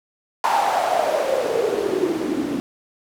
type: noise with band-pass filter sweep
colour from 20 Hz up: white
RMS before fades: -21 dBFS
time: 0.44-2.6 s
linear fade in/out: 0 ms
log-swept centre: 910 to 260 Hz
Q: 8
effects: none